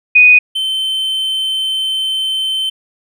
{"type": "tone pair in turn", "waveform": ["sine", "triangle"], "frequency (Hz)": [2486, 3085], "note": ["D#7", "G7"], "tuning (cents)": [-2, -28], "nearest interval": "major third", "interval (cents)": 374, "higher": "second", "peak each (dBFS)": [-3, -13], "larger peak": "first", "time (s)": [[0.15, 0.39], [0.55, 2.7]], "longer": "second", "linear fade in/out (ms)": 10, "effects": []}